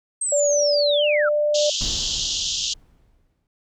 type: linear sweep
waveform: sine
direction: down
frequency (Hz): 8420 to 1279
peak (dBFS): -21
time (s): 0.21-1.29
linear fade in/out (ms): 5
type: tone with pitch glide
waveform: sine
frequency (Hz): 582 to 594.6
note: D5 to D5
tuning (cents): -16 to +21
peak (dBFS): -17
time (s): 0.32-1.7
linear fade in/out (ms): 5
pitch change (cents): +37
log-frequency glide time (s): 0.96-1.04
type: band-pass noise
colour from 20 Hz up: pink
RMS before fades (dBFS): -25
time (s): 1.54-2.74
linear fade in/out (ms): 10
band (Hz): 2900 to 7100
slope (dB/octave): 96
type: noise with exponential decay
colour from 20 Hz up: brown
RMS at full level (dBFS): -28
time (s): 1.81-3.47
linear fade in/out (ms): 2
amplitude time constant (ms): 360
effects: none